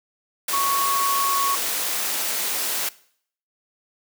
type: tone in noise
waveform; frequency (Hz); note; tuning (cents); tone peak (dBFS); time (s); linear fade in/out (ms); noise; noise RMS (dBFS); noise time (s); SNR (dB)
sine; 1108.7; C#6; 0; -20; 0.53-1.55; 5; white; -25; 0.48-2.89; +2
effects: noise-tail reverb RT60 0.6 s tail -20 dB re dry + high-pass 300 Hz 12 dB/octave